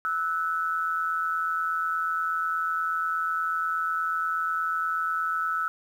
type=tone pair together; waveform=sine; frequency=1311.7 / 1480 Hz; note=E6 / F#6; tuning=-9 / 0 cents; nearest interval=major second; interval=209 cents; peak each=-26 / -30 dBFS; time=0.05-5.68 s; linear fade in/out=0 ms; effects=9-bit